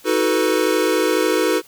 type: chord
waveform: square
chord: B dominant seventh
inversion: first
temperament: equal with one note detuned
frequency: 317.8 / 370 / 440 / 493.9 Hz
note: D#4 / F#4 / A4 / B4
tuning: +37 / 0 / 0 / 0 cents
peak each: -22 dBFS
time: 0.04-1.62 s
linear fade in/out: 50 ms
effects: white hiss -48 dBFS RMS until 1.67 s